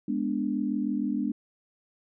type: chord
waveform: sine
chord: G# diminished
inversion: none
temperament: equal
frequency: 207.7 / 246.9 / 293.7 Hz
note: G#3 / B3 / D4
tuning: 0 / 0 / 0 cents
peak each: -30 dBFS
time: 0.08-1.32 s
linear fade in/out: 5 ms
effects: none